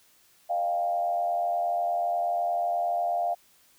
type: tone with frequency modulation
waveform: sine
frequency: 698.5 Hz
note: F5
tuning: in tune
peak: -24 dBFS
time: 0.49-3.35 s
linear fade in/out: 20 ms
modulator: 88.3 Hz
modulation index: 0.7
effects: white hiss -61 dBFS RMS until 3.78 s